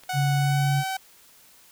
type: click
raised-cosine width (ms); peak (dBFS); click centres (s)
0.2; -29; 0.036
type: tone with pitch glide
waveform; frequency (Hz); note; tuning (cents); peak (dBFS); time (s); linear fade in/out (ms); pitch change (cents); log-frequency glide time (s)
sawtooth; 740 to 763.9; F#5 to G5; 0 to -45; -23; 0.09-0.97; 5; +55; 0.36-0.8
type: tone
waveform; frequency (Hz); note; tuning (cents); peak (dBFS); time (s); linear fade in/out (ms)
sine; 140; C#3; +18; -20; 0.13-0.84; 50
effects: white hiss -54 dBFS RMS until 1.71 s